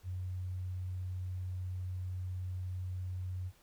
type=tone; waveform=sine; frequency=91.7 Hz; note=F#2; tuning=15 cents flat; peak=-36 dBFS; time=0.03-3.52 s; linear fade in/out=50 ms; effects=pink hiss -66 dBFS RMS until 3.62 s

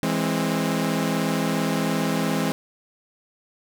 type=chord; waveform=sawtooth; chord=E augmented; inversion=none; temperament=equal with one note detuned; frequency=164.81 / 207.7 / 265 Hz; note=E3 / G#3 / B#3; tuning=0 / 0 / +22 cents; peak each=-22 dBFS; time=0.03-2.52 s; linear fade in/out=0 ms; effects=none

